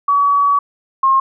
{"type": "tone pair in turn", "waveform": "sine", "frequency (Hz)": [1135, 1071.3], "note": ["C#6", "C6"], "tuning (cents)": [41, 41], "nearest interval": "minor second", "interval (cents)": 100, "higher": "first", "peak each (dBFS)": [-10, -9], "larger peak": "second", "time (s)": [[0.08, 0.59], [1.03, 1.2]], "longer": "first", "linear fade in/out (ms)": 5, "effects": []}